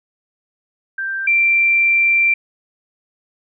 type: tone pair in turn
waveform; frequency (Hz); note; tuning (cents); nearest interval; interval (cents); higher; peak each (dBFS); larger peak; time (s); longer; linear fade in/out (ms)
sine; 1573 / 2357; G6 / D7; +6 / +6; perfect fifth; 700; second; -20 / -11; second; 0.98-1.27 / 1.27-2.34; second; 5
effects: none